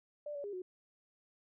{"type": "tone with pitch steps", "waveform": "sine", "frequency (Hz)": [590, 571, 407, 366.9], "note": ["D5", "D5", "G#4", "F#4"], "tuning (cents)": [8, -49, -35, -15], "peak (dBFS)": -39, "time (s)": [0.26, 0.62], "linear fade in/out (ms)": 5, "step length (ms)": 90, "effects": []}